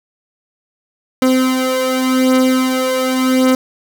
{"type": "beating tone pair", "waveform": "30% pulse", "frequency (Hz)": [257.7, 258.58], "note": ["C4", "C4"], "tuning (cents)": [-26, -20], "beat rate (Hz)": 0.88, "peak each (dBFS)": [-14, -11], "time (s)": [1.22, 3.55], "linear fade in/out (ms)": 2, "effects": []}